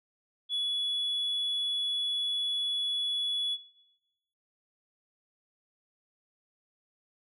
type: tone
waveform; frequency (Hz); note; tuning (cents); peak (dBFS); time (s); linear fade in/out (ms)
sine; 3399; G#7; +39; -26; 0.49-3.58; 50
effects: noise-tail reverb RT60 0.9 s tail -19 dB re dry + tanh soft clip ceiling -26 dBFS